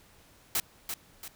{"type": "noise with echo", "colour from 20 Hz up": "white", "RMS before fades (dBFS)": -28, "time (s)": [0.55, 0.6], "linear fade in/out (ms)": 2, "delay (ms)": 340, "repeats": 2, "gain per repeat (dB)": -7, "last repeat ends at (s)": 1.28, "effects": ["pink hiss -59 dBFS RMS until 1.35 s"]}